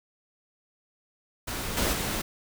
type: noise with level steps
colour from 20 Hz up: pink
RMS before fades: -33 / -26 / -30 dBFS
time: 1.47-2.22 s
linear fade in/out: 10 ms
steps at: 1.77 / 1.93 s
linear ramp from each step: 2 ms
effects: none